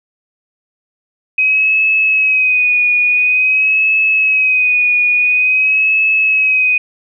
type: tone with vibrato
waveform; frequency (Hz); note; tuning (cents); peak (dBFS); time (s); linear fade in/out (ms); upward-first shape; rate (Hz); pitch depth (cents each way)
sine; 2523; D#7; +23; -9; 1.38-6.78; 5; sine; 0.48; 47
effects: none